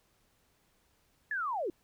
sine linear sweep, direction down, 1760 to 311.1 Hz, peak -31 dBFS, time 1.31-1.7 s, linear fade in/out 2 ms, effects pink hiss -71 dBFS RMS until 1.83 s

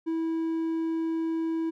triangle tone, 326.1 Hz, E4, 19 cents flat, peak -24 dBFS, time 0.06-1.71 s, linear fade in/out 20 ms, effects none

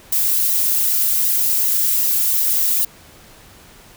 violet noise with flanger, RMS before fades -17 dBFS, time 0.12-2.85 s, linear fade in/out 5 ms, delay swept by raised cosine 1 to 3.3 ms, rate 2.6 Hz, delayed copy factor +0.55, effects pink hiss -45 dBFS RMS until 3.96 s

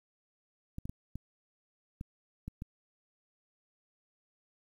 clicks, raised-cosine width 5 ms, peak -27 dBFS, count 7, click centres 0.784 / 0.855 / 0.895 / 1.156 / 2.011 / 2.48 / 2.621 s, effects 10-bit

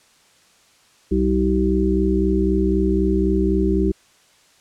harmonic tone, 63.9 Hz, C2, 40 cents flat, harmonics 1 / 3 / 5 / 6, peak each -21 / -21 / -21 / -21 dBFS, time 1.11-3.92 s, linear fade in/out 10 ms, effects white hiss -55 dBFS RMS until 4.6 s + low-pass 8000 Hz 12 dB/octave

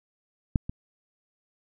clicks, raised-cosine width 5 ms, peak -9 / -20 dBFS, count 2, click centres 0.558 / 0.695 s, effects none

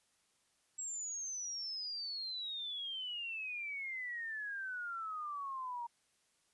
sine exponential sweep, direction down, 7700 to 932.3 Hz, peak -39 dBFS, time 0.78-5.87 s, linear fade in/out 10 ms, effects white hiss -75 dBFS RMS until 6.53 s + resampled to 24000 Hz

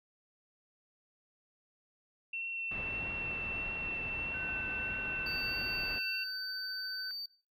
sine tone with vibrato, 2700 Hz, E7, 41 cents sharp, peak -36 dBFS, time 2.33-6.24 s, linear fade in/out 5 ms, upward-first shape triangle, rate 1.6 Hz, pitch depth 14 cents each way
pink low-pass noise, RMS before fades -45 dBFS, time 2.71-5.99 s, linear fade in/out 5 ms, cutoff 2800 Hz, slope 24 dB/octave
sine tone with tremolo, 1521 Hz, F#6, 47 cents sharp, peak -40 dBFS, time 4.34-7.11 s, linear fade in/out 0 ms, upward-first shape triangle, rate 14 Hz, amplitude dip 25%
triangle tone, 4600 Hz, D8, 37 cents flat, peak -37 dBFS, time 5.26-7.26 s, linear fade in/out 5 ms
effects noise-tail reverb RT60 0.4 s tail -18 dB re dry

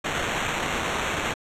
violet noise with sample-and-hold, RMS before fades -27 dBFS, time 0.04-1.34 s, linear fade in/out 10 ms, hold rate 4900 Hz, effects low-pass 8000 Hz 12 dB/octave

